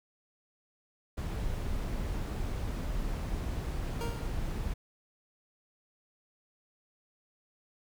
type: noise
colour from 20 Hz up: brown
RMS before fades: -34 dBFS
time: 1.17-4.74 s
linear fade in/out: 10 ms
type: tone with exponential decay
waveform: 25% pulse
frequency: 466.2 Hz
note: A#4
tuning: in tune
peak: -30 dBFS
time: 4.01-4.47 s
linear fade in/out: 0 ms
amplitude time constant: 98 ms
effects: none